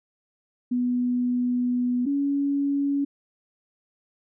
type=tone pair in turn; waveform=sine; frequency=246.5 / 281.4 Hz; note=B3 / C#4; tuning=-3 / +26 cents; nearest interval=major second; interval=229 cents; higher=second; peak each=-21 dBFS; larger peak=neither; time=0.71-2.06 / 2.06-3.05 s; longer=first; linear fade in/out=10 ms; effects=none